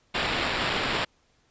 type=noise with sample-and-hold; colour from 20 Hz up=violet; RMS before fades=-27 dBFS; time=0.14-1.05 s; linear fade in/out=10 ms; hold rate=6300 Hz; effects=pink hiss -66 dBFS RMS until 1.5 s + resampled to 16000 Hz